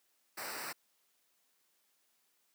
pink noise with comb filter, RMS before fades -42 dBFS, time 0.37-0.73 s, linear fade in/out 10 ms, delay 0.3 ms, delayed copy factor -0.8, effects white hiss -75 dBFS RMS until 2.54 s + high-pass 200 Hz 12 dB/octave

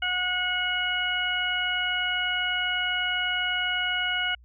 harmonic tone, 728 Hz, F#5, 28 cents flat, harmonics 1 / 2 / 3 / 4, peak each -35 / -28 / -31 / -28 dBFS, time 0.02-4.35 s, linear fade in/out 5 ms, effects added 60 Hz sine -50 dBFS peak until 4.44 s

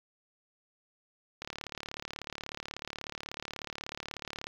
click train, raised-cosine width 0.2 ms, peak -20 dBFS, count 112, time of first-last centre 1.42-4.469 s, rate 36.4 Hz, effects low-pass 6000 Hz 12 dB/octave + 8-bit

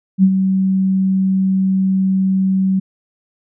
sine tone with ADSR envelope, 190.4 Hz, F#3, 50 cents sharp, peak -5 dBFS, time 0.18-2.8 s, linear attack 51 ms, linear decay 65 ms, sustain -7 dB, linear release 13 ms, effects none

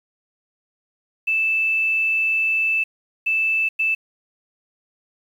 sine tone bursts at uneven times, 2637 Hz, E7, in tune, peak -17 dBFS, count 3, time 1.27-2.84 / 3.26-3.69 / 3.79-3.95 s, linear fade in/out 10 ms, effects 8-bit

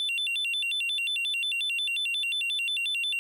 triangle tone with vibrato, 3112 Hz, G7, 13 cents flat, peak -25 dBFS, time 0-3.19 s, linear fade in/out 0 ms, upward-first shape square, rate 5.6 Hz, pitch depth 210 cents each way, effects 10-bit

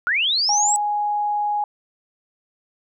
sine linear sweep, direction up, 1353 to 7980 Hz, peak -17 dBFS, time 0.07-0.76 s, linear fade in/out 0 ms
sine tone, 830.6 Hz, G#5, in tune, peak -19 dBFS, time 0.49-1.64 s, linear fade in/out 2 ms
effects none

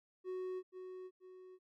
triangle tone with echo, 370 Hz, F#4, in tune, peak -37 dBFS, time 0.24-0.63 s, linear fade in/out 50 ms, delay 480 ms, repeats 2, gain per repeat -7 dB, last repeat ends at 1.59 s, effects none

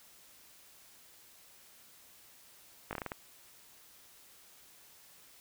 slowing click train, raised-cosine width 0.5 ms, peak -22 dBFS, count 7, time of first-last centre 2.91-3.119 s, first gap 19 ms, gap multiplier 1.24, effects white hiss -59 dBFS RMS until 5.4 s

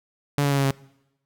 sawtooth tone with pitch steps, 143.6 / 141.7 / 139.83 / 137.99 / 136.17 Hz, D3 / C#3 / C#3 / C#3 / C#3, -39 / +38 / +15 / -8 / -31 cents, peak -15 dBFS, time 0.38-0.71 s, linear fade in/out 0 ms, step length 66 ms, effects noise-tail reverb RT60 0.9 s tail -23 dB re dry

